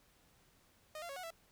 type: tone with pitch steps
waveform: sawtooth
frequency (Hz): 616 / 688 / 553 / 734 / 663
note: D#5 / F5 / C#5 / F#5 / E5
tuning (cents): -17 / -26 / -4 / -14 / +10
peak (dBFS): -40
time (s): 0.95-1.305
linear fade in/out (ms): 2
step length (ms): 71
effects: pink hiss -69 dBFS RMS until 1.51 s